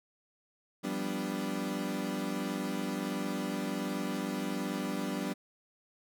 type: chord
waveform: 35% pulse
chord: G dominant seventh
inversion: third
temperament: equal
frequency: 174.61 / 196 / 246.9 / 293.7 Hz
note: F3 / G3 / B3 / D4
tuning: 0 / 0 / 0 / 0 cents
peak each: -40 / -35 / -37 / -36 dBFS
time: 0.83-5.34 s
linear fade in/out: 20 ms
effects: none